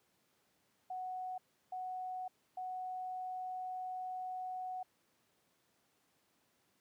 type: tone bursts at uneven times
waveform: sine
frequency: 740 Hz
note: F#5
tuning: in tune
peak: -39 dBFS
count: 3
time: 0.9-1.38 / 1.72-2.28 / 2.57-4.83 s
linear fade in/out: 5 ms
effects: pink hiss -75 dBFS RMS until 6.8 s + high-pass 150 Hz 12 dB/octave